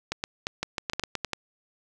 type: clicks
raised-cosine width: 0.2 ms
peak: -11 dBFS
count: 12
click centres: 0.12 / 0.239 / 0.469 / 0.63 / 0.782 / 0.898 / 0.934 / 0.996 / 1.037 / 1.153 / 1.247 / 1.333 s
effects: none